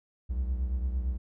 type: beating tone pair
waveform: triangle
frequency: 62.1 / 70.9 Hz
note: B1 / C#2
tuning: +10 / +40 cents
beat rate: 8.8 Hz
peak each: -26 / -34 dBFS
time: 0.29-1.18 s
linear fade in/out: 20 ms
effects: none